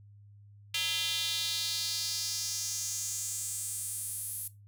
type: tone with high-pass filter sweep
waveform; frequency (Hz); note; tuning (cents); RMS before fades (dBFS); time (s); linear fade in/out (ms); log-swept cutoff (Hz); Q
square; 185; F#3; 0; -34; 0.74-4.48; 5; 3000 to 11000; 3.1
effects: noise-tail reverb RT60 0.2 s tail -17 dB re dry + added 102 Hz sine -52 dBFS peak until 4.67 s